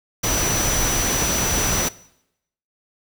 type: tone in noise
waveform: sine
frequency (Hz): 5920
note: F#8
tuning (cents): 0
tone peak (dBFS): -23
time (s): 0.23-1.89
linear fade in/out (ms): 10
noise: pink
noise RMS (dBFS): -22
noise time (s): 0.23-1.89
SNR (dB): -4
effects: noise-tail reverb RT60 0.8 s tail -20 dB re dry